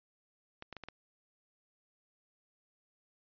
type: clicks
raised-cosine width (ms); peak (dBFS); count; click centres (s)
0.3; -28; 5; 0.624 / 0.727 / 0.767 / 0.837 / 0.886
effects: resampled to 11025 Hz